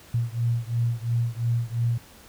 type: beating tone pair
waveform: sine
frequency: 116.54 / 119.44 Hz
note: A#2 / A#2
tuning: 0 / +43 cents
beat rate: 2.9 Hz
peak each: -25 / -26 dBFS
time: 0.14-1.98 s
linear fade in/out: 5 ms
effects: pink hiss -50 dBFS RMS until 2.28 s